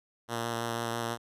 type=tone with vibrato; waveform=5% pulse; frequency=116.54 Hz; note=A#2; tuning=in tune; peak=-20 dBFS; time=0.28-1.18 s; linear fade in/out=50 ms; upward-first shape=square; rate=6.1 Hz; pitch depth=11 cents each way; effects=resampled to 32000 Hz